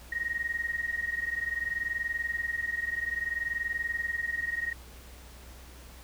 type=tone pair together; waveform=sine; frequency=1866.4 / 1887 Hz; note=A#6 / A#6; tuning=+2 / +21 cents; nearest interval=unison; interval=19 cents; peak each=-32 / -33 dBFS; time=0.12-4.73 s; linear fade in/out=5 ms; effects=added 62 Hz sine -48 dBFS peak until 6.03 s + pink hiss -52 dBFS RMS until 6.03 s